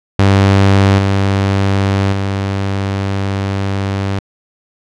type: tone with level steps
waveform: sawtooth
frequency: 98 Hz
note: G2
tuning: in tune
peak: -3 / -7 / -11 dBFS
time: 0.19-4.19 s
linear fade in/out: 0 ms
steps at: 0.98 / 2.12 s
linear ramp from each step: 10 ms
effects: low-pass 5000 Hz 12 dB/octave